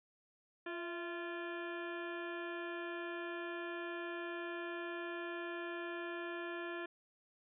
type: harmonic tone with a mistuned harmonic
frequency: 346.1 Hz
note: F4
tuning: 16 cents flat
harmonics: 1 / 2 / 3 / 4 / 5 / 7 / 8 / 9 / 10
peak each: -43 / -49 / -51 / -51 / -47 / -54 / -61 / -59 / -64 dBFS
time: 0.66-6.86 s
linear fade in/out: 5 ms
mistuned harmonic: 2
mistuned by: -61 cents
effects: none